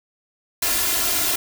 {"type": "noise with comb filter", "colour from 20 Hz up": "white", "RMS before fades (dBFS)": -21, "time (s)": [0.62, 1.36], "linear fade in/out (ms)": 5, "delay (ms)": 2.9, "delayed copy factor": 0.9, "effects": []}